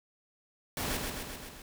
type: noise with echo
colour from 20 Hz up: pink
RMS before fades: -34 dBFS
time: 0.77-0.97 s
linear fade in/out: 2 ms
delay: 130 ms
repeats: 5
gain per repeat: -3 dB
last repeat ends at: 1.62 s
effects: none